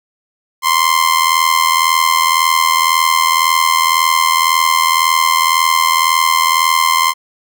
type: tone with amplitude modulation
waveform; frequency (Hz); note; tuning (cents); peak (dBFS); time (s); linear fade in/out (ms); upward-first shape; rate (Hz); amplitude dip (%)
sawtooth; 1046.5; C6; 0; -3; 0.62-7.14; 50; sine; 81.9; 75
effects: none